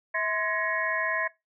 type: tone cluster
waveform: sine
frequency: 648 / 1042 / 1678 / 1886 / 2200 Hz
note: E5 / C6 / G#6 / A#6 / C#7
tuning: -30 / -7 / +17 / +20 / -14 cents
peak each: -33 / -33 / -30 / -30 / -35 dBFS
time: 0.14-1.28 s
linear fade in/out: 10 ms
effects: noise-tail reverb RT60 0.2 s tail -20 dB re dry